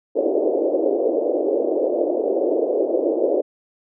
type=band-pass noise; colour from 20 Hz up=white; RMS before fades=-20 dBFS; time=0.15-3.42 s; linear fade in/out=20 ms; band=310 to 590 Hz; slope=48 dB/octave; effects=none